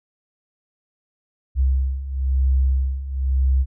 sine beating tone pair, 65.41 / 66.41 Hz, C2 / C2, 0 / +26 cents, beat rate 1 Hz, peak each -22 / -18 dBFS, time 1.55-3.66 s, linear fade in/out 50 ms, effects none

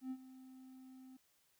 triangle tone with ADSR envelope, 259.9 Hz, C4, 11 cents flat, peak -36 dBFS, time 0.01-1.17 s, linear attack 98 ms, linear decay 59 ms, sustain -16 dB, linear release 7 ms, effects tanh soft clip ceiling -32 dBFS + white hiss -75 dBFS RMS until 1.59 s

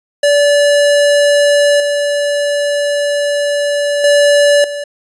square tone with level steps, 578 Hz, D5, 28 cents flat, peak -8 / -13 / -7 / -20 dBFS, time 0.23-4.84 s, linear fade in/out 5 ms, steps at 1.8 / 4.04 / 4.64 s, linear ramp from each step 2 ms, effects resampled to 24000 Hz

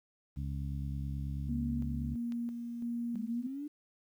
harmonic tone, 69.3 Hz, C#2, in tune, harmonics 1 / 2 / 3 / 4, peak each -37 / -38 / -45 / -49 dBFS, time 0.36-2.16 s, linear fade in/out 20 ms
sine tone with tremolo, 236.3 Hz, A#3, 24 cents sharp, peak -33 dBFS, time 1.49-3.47 s, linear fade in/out 5 ms, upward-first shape square, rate 1.5 Hz, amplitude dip 40%
click, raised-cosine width 0.2 ms, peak -35 dBFS, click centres 2.322 s
sine linear sweep, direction up, 196 to 300 Hz, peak -37 dBFS, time 3.14-3.68 s, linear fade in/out 10 ms
effects 11-bit

